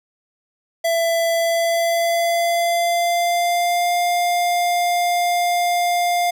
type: tone with pitch glide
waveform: square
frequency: 668 to 702.8 Hz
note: E5 to F5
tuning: +23 to +11 cents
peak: -17 dBFS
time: 0.84-6.31 s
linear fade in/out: 10 ms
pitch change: +88 cents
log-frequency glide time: 1.33-3.93 s
effects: none